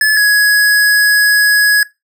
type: tone pair in turn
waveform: square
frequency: 1721 / 1673.9 Hz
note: A6 / G#6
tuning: -39 / +13 cents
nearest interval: unison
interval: 48 cents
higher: first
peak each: -8 dBFS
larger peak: neither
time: 0.01-0.17 / 0.17-1.83 s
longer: second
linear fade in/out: 2 ms
effects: noise-tail reverb RT60 0.2 s tail -19 dB re dry

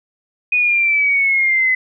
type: exponential sweep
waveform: sine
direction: down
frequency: 2489 to 2023 Hz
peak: -12 dBFS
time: 0.52-1.75 s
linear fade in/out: 5 ms
effects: none

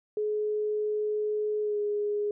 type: tone with pitch glide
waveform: sine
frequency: 423.4 to 414.9 Hz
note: G#4 to G#4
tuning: +33 to -2 cents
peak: -26 dBFS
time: 0.17-2.31 s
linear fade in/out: 2 ms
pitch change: -35 cents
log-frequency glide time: 1.61-1.78 s
effects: none

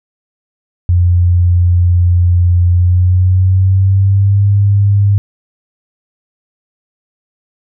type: tone with pitch glide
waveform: sine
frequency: 88.2 to 100.73 Hz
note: F2 to G2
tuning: +18 to +48 cents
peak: -6 dBFS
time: 0.89-5.18 s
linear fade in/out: 0 ms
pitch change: +230 cents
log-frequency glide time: 2.71-4.47 s
effects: none

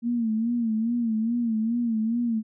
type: tone with vibrato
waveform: sine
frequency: 228.9 Hz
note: A#3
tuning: 31 cents flat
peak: -22 dBFS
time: 0.02-2.43 s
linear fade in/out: 50 ms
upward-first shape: sine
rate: 2.4 Hz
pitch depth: 89 cents each way
effects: none

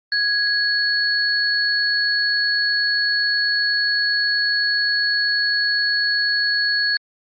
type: tone pair together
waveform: sine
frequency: 1661.2 / 4389 Hz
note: G#6 / C#8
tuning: 0 / -18 cents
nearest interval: octave + perfect fourth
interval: 1682 cents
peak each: -19 / -20 dBFS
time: 0.12-6.97 s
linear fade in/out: 2 ms
effects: Opus 32 kbps

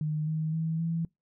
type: tone with pitch steps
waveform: sine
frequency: 153.2 / 157.23 / 161.37 / 165.62 Hz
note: D#3 / D#3 / E3 / E3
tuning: -27 / +18 / -37 / +8 cents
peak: -27 dBFS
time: 0.01-1.05 s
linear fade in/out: 2 ms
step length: 260 ms
effects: noise-tail reverb RT60 0.2 s tail -25 dB re dry

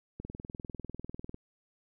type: click train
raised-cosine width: 3 ms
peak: -27 dBFS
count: 24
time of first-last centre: 0.2-1.344 s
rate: 20.1 Hz
effects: none

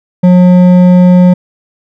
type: tone with hard clipping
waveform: sine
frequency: 180 Hz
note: F#3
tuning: 47 cents flat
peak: -3 dBFS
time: 0.23-1.34 s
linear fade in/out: 10 ms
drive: 8 dB
effects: none

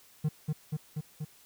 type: tone with echo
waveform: triangle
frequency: 152.6 Hz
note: D#3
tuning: 33 cents flat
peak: -23 dBFS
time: 0.24-0.29 s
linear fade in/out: 10 ms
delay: 240 ms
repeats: 4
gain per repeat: -2 dB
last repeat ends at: 1.25 s
effects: white hiss -59 dBFS RMS until 1.45 s

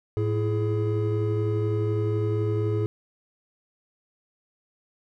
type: tone cluster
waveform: triangle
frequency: 108.1 / 336.1 / 420.2 Hz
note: A2 / E4 / G#4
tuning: -30 / +34 / +20 cents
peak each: -22 / -30 / -26 dBFS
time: 0.17-2.86 s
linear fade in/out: 0 ms
effects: none

